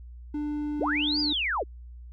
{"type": "tone", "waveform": "triangle", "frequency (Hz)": 296.5, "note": "D4", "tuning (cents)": 17, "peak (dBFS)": -26, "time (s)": [0.34, 1.33], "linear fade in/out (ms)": 5}
{"type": "linear two-way sweep", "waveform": "sine", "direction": "up then down", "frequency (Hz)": [138.59, 4978, 270.8], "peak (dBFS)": -25, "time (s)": [0.79, 1.64], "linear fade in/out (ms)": 20, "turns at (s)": 1.2}
{"effects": ["added 60 Hz sine -41 dBFS peak until 2.12 s"]}